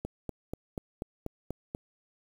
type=click train; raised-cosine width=2 ms; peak=-21 dBFS; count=8; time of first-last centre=0.05-1.749 s; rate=4.12 Hz; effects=8-bit